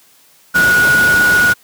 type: tone in noise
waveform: sine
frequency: 1456 Hz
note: F#6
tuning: 28 cents flat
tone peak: -8 dBFS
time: 0.54-1.54 s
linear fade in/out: 20 ms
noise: pink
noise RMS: -19 dBFS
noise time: 0.54-1.54 s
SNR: +8 dB
effects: white hiss -49 dBFS RMS until 1.63 s + high-pass 100 Hz 12 dB/octave